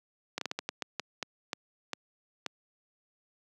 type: slowing click train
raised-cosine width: 0.2 ms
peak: -15 dBFS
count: 12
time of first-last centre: 0.38-2.463 s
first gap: 33 ms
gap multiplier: 1.32
effects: high-pass 200 Hz 12 dB/octave